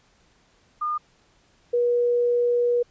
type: tone pair in turn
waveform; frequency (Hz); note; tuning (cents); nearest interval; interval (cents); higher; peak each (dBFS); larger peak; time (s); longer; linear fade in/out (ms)
sine; 1215 / 482.2; D#6 / B4; -42 / -41; octave + major third; 1599; first; -23 / -18; second; 0.81-0.98 / 1.73-2.83; second; 10
effects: pink hiss -61 dBFS RMS until 2.9 s + resampled to 16000 Hz